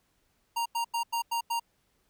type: tone bursts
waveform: square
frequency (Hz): 932.3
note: A#5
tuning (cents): 0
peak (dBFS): -28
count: 6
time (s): 0.56-1.598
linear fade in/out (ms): 10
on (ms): 98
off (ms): 90
effects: pink hiss -72 dBFS RMS until 2.09 s